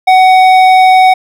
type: tone with hard clipping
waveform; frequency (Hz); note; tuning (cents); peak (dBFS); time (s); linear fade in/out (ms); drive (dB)
sine; 748; F#5; +19; -4; 0.07-1.14; 10; 10
effects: none